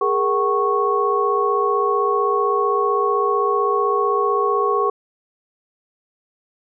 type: tone cluster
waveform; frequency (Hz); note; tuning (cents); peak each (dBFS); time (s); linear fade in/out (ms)
sine; 410.1 / 465.8 / 754 / 1103; G#4 / A#4 / F#5 / C#6; -22 / -1 / +32 / -9; -20 / -23 / -27 / -19; 0.01-4.9; 5
effects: none